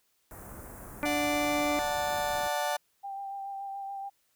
pink band-stop noise, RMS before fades -45 dBFS, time 0.31-2.48 s, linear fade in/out 0 ms, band 1600 to 8400 Hz, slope 24 dB/octave
harmonic tone, 293.7 Hz, D4, in tune, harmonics 1 / 2 / 3 / 4 / 5 / 6 / 7 / 8, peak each -31 / -33 / -36 / -37 / -37 / -42 / -40 / -37 dBFS, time 1.03-1.79 s, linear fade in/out 0 ms
35% pulse chord, D major, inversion none, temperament just, 587.3 / 734.2 / 881 Hz, D5 / F#5 / A5, 0 / -14 / +2 cents, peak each -31 dBFS, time 1.05-2.77 s, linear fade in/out 10 ms
sine tone with vibrato, 789 Hz, G5, 11 cents sharp, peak -35 dBFS, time 3.03-4.1 s, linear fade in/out 20 ms, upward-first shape sine, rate 7 Hz, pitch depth 18 cents each way
effects white hiss -72 dBFS RMS until 4.35 s

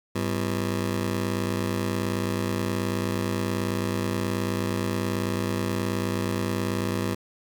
20% pulse ring-modulated tone, 147.7 Hz, D3, 10 cents sharp, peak -17 dBFS, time 0.15-7.15 s, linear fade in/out 10 ms, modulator 44.5 Hz, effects 9-bit

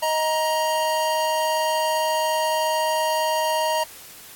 square tone pair together, 627.1 / 941 Hz, D#5 / A#5, +13 / +16 cents, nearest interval perfect fifth, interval 703 cents, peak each -24 / -23 dBFS, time 0.02-3.84 s, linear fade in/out 10 ms, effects white hiss -43 dBFS RMS until 4.35 s + AAC 64 kbps

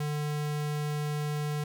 square tone, 148.9 Hz, D3, 24 cents sharp, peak -30 dBFS, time 0-1.64 s, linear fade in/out 5 ms, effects none

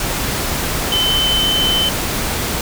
sine tone in noise, 3060 Hz, G7, 42 cents flat, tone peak -14 dBFS, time 0.92-1.89 s, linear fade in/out 2 ms, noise pink, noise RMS -20 dBFS, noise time 0-2.61 s, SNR +3 dB, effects none

